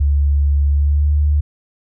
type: tone with pitch glide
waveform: sine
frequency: 71.4 to 73.79 Hz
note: D2 to D2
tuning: -48 to +9 cents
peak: -11 dBFS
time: 0-1.41 s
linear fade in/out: 10 ms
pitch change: +57 cents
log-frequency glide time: 0.7-1.11 s
effects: none